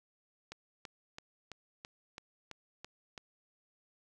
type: click train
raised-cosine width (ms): 0.2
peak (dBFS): -27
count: 9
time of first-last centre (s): 0.52-3.178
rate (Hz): 3.01
effects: none